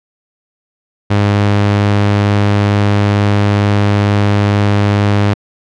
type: tone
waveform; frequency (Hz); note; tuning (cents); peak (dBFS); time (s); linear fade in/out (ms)
sawtooth; 102.2; G#2; -27; -5; 1.1-5.34; 10
effects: low-pass 4000 Hz 12 dB/octave